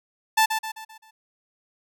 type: tone with echo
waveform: sawtooth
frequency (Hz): 880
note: A5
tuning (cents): 0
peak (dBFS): -12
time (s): 0.37-0.46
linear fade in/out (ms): 10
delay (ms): 130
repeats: 5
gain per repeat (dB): -7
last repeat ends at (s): 1.11
effects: none